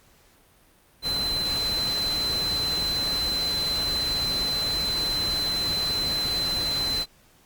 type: tone in noise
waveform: sine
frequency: 4060 Hz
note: B7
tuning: 47 cents sharp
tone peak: -24 dBFS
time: 1.02-7.06 s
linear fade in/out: 50 ms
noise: pink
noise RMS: -33 dBFS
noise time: 1.02-7.06 s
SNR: +6 dB
effects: pink hiss -58 dBFS RMS until 7.45 s + Opus 48 kbps